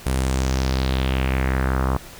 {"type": "tone with low-pass filter sweep", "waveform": "sawtooth", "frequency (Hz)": 65.41, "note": "C2", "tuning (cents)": 0, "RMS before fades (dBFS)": -21, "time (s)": [0.06, 1.97], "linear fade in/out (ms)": 5, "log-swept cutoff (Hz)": [11000, 1100], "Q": 2.7, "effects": ["pink hiss -41 dBFS RMS until 2.19 s"]}